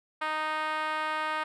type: tone with band-pass filter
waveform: 5% pulse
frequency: 310 Hz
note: D#4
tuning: 6 cents flat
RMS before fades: -31 dBFS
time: 0.21-1.44 s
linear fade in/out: 10 ms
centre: 1100 Hz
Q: 1.6
effects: none